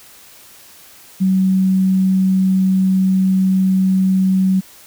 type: tone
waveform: sine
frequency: 189 Hz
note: F#3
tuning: 37 cents sharp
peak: -11 dBFS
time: 1.2-4.61 s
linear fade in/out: 20 ms
effects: white hiss -43 dBFS RMS until 4.86 s